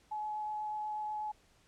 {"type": "tone with vibrato", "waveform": "sine", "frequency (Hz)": 850, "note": "G#5", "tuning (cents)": 40, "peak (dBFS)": -35, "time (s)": [0.11, 1.32], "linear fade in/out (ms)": 10, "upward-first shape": "sine", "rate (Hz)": 8.2, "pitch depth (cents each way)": 8, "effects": ["pink hiss -67 dBFS RMS until 1.67 s", "low-pass 9000 Hz 12 dB/octave"]}